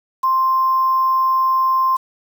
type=tone with quantisation; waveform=sine; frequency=1050 Hz; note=C6; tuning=6 cents sharp; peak=-13 dBFS; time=0.23-1.97 s; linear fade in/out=10 ms; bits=6; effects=none